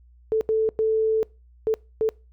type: tone bursts at uneven times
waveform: sine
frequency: 440 Hz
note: A4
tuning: in tune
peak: -18 dBFS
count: 5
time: 0.32-0.41 / 0.49-0.69 / 0.79-1.23 / 1.67-1.74 / 2.01-2.09 s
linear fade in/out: 0 ms
effects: noise-tail reverb RT60 0.3 s tail -25 dB re dry + added 60 Hz sine -50 dBFS peak until 2.32 s